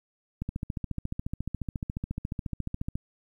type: click train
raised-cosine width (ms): 5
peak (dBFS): -19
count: 37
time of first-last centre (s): 0.42-2.955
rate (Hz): 14.2
effects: 10-bit